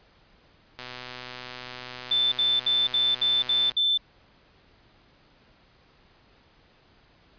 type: click train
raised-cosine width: 0.2 ms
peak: -20 dBFS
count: 367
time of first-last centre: 0.79-3.718 s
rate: 125 Hz
type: tone bursts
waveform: sine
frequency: 3536 Hz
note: A7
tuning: 8 cents sharp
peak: -20 dBFS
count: 7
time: 2.11-3.976 s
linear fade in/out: 5 ms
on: 210 ms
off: 66 ms
effects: pink hiss -59 dBFS RMS until 7.38 s + resampled to 11025 Hz